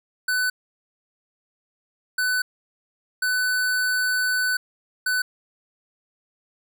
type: tone bursts at uneven times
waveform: square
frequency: 1500 Hz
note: F#6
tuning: 23 cents sharp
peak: -21 dBFS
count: 4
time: 0.28-0.5 / 2.18-2.42 / 3.22-4.57 / 5.06-5.22 s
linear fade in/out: 5 ms
effects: none